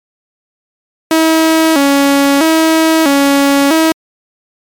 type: tone with vibrato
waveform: sawtooth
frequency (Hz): 299.8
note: D4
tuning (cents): +36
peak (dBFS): -3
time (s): 1.11-3.92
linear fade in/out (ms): 2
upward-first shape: square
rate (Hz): 0.77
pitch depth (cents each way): 120
effects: MP3 96 kbps